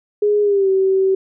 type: tone with pitch glide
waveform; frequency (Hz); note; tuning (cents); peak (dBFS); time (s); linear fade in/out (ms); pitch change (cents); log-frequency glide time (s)
sine; 415.3 to 383; G#4 to G4; 0 to -40; -12; 0.22-1.15; 5; -140; 0.42-0.69
effects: none